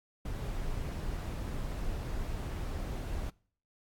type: noise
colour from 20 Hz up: brown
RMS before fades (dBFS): -36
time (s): 0.25-3.3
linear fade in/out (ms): 5
effects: noise-tail reverb RT60 0.5 s tail -23 dB re dry + AAC 64 kbps